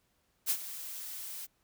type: noise with ADSR envelope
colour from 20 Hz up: blue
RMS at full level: -28 dBFS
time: 0.46-1.47 s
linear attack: 42 ms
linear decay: 65 ms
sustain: -14 dB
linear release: 27 ms
effects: pink hiss -74 dBFS RMS until 1.63 s